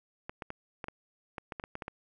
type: clicks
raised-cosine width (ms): 0.5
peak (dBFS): -23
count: 12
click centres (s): 0.295 / 0.422 / 0.504 / 0.842 / 0.884 / 1.382 / 1.522 / 1.598 / 1.639 / 1.754 / 1.822 / 1.881
effects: none